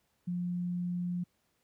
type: tone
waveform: sine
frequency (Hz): 176.9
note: F3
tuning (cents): +23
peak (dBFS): -31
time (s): 0.27-1.24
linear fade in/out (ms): 10
effects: pink hiss -75 dBFS RMS until 1.63 s + high-pass 60 Hz 12 dB/octave